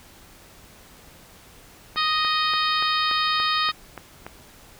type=harmonic tone; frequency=622.3 Hz; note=D#5; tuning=in tune; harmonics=2 / 3 / 4 / 5 / 6 / 7 / 8; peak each=-23 / -29 / -31 / -31 / -27 / -30 / -33 dBFS; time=1.96-3.72 s; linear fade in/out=20 ms
type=click train; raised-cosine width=0.5 ms; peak=-19 dBFS; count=9; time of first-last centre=1.96-4.265 s; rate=3.47 Hz
effects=pink hiss -49 dBFS RMS until 4.79 s